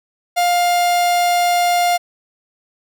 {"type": "tone", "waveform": "45% pulse", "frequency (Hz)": 704, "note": "F5", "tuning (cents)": 14, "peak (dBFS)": -13, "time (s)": [0.36, 1.98], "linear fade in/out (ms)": 20, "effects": []}